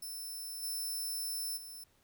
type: tone with level steps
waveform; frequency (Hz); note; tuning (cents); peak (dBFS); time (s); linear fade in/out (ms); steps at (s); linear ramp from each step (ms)
5% pulse; 5300; E8; +9; -35 / -30 / -40; 0.02-1.84; 5; 0.62 / 1.56; 20
effects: pink hiss -70 dBFS RMS until 2.03 s